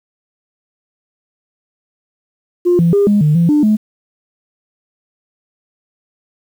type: tone with pitch steps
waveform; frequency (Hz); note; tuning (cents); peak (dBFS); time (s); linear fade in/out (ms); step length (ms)
sine; 353.2 / 168.9 / 403.6 / 205.9 / 150.9 / 169.4 / 297.3 / 213.8; F4 / E3 / G#4 / G#3 / D3 / E3 / D4 / A3; +20 / +42 / -49 / -15 / +47 / +48 / +21 / -49; -7; 2.65-3.77; 20; 140
effects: tanh soft clip ceiling -4 dBFS + 7-bit